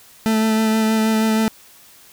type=tone with vibrato; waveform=40% pulse; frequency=220 Hz; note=A3; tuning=in tune; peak=-14 dBFS; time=0.26-1.48 s; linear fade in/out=0 ms; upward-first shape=sine; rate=6.3 Hz; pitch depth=14 cents each way; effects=white hiss -47 dBFS RMS until 2.12 s

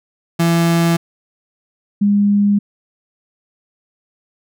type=tone pair in turn; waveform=35% pulse / sine; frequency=168.1 / 203.5 Hz; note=E3 / G#3; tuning=+34 / -35 cents; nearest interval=minor third; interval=331 cents; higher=second; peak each=-10 dBFS; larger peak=neither; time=0.39-0.97 / 2.01-2.59 s; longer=neither; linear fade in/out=10 ms; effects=none

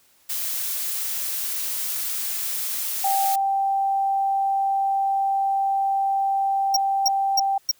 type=noise; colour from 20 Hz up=blue; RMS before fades=-27 dBFS; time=0.29-3.36 s; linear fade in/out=10 ms
type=tone; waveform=sine; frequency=784 Hz; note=G5; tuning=in tune; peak=-19 dBFS; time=3.04-7.58 s; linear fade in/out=5 ms
type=tone bursts; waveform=square; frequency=5588 Hz; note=F8; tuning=in tune; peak=-17 dBFS; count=4; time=6.74-7.714 s; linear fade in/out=5 ms; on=26 ms; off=290 ms
effects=white hiss -59 dBFS RMS until 7.79 s

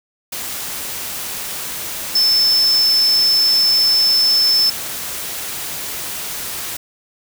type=tone in noise; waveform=sine; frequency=5274 Hz; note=E8; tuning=in tune; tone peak=-11 dBFS; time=2.15-4.7 s; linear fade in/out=5 ms; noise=white; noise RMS=-26 dBFS; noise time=0.32-6.77 s; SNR=+12 dB; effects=none

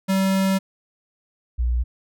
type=tone pair in turn; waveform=square / sine; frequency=192.1 / 60.19 Hz; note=G3 / B1; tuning=-35 / -44 cents; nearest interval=octave + minor sixth; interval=2009 cents; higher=first; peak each=-18 dBFS; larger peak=neither; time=0.08-0.59 / 1.58-1.84 s; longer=first; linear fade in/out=20 ms; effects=none

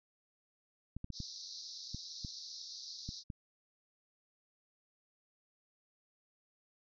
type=clicks; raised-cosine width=5 ms; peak=-29 dBFS; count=8; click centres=0.966 / 1.044 / 1.103 / 1.203 / 1.946 / 2.248 / 3.09 / 3.302 s
type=band-pass noise; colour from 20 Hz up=pink; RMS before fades=-48 dBFS; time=1.12-3.24 s; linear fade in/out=50 ms; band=3900 to 5900 Hz; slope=96 dB/octave
effects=none

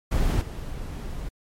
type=noise with level steps; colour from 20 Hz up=brown; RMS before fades=-22 / -33 dBFS; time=0.11-1.29 s; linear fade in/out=10 ms; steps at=0.41 s; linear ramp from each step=5 ms; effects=MP3 64 kbps

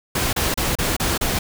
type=noise bursts; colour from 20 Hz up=pink; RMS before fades=-21 dBFS; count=6; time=0.15-1.39 s; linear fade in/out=5 ms; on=180 ms; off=32 ms; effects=none

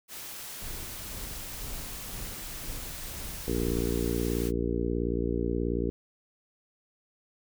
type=noise; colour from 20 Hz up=white; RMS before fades=-41 dBFS; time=0.08-4.52 s; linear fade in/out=50 ms
type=noise with tremolo; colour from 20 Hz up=brown; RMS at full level=-39 dBFS; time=0.61-4.12 s; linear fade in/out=5 ms; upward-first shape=sine; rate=2 Hz; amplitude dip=50%
type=harmonic tone; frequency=58.5 Hz; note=A#1; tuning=7 cents sharp; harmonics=1 / 2 / 3 / 4 / 5 / 6 / 7 / 8; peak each=-32 / -37 / -36 / -36 / -34 / -35 / -34 / -37 dBFS; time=3.48-5.9 s; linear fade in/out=0 ms
effects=none

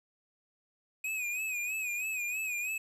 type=tone with vibrato; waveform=square; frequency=2504 Hz; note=D#7; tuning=10 cents sharp; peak=-33 dBFS; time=1.04-2.78 s; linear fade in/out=5 ms; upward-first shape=sine; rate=3.1 Hz; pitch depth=76 cents each way; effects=resampled to 32000 Hz + 10-bit

